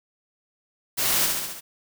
white noise with echo, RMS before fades -24 dBFS, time 0.97-1.27 s, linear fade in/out 20 ms, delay 68 ms, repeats 5, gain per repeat -3 dB, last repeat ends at 1.61 s, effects none

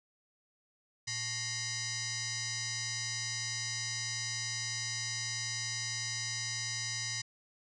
sine tone with frequency modulation, 115.4 Hz, A#2, 17 cents flat, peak -34 dBFS, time 1.07-7.22 s, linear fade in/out 10 ms, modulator 990 Hz, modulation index 6.8, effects none

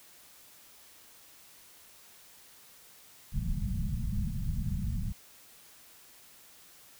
pink low-pass noise, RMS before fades -32 dBFS, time 3.32-5.13 s, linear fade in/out 20 ms, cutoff 220 Hz, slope 96 dB/octave, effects white hiss -56 dBFS RMS until 6.99 s

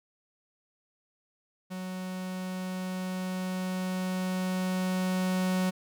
45% pulse tone with level ramp, 185 Hz, F#3, in tune, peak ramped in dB -35 to -25 dBFS, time 1.7-5.71 s, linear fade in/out 20 ms, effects none

